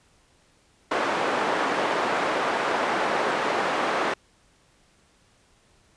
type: band-pass noise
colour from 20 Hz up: white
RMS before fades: -25 dBFS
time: 0.91-4.14 s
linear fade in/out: 5 ms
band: 320 to 1200 Hz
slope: 12 dB/octave
effects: pink hiss -61 dBFS RMS until 5.96 s + resampled to 22050 Hz